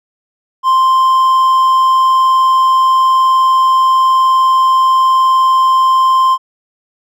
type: tone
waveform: triangle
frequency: 1046.5 Hz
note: C6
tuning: in tune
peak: -5 dBFS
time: 0.63-6.38 s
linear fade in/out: 50 ms
effects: none